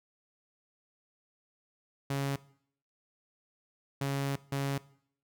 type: tone bursts at uneven times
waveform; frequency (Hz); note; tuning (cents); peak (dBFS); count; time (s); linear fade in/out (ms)
sawtooth; 138.59; C#3; 0; -26; 3; 2.1-2.36 / 4.01-4.36 / 4.52-4.78; 5
effects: noise-tail reverb RT60 0.6 s tail -19 dB re dry